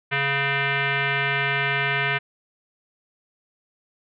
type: tone with frequency modulation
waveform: sine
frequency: 138.59 Hz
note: C#3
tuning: in tune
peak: -20 dBFS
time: 0.11-2.19 s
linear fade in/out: 20 ms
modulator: 558 Hz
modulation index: 4.5
effects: none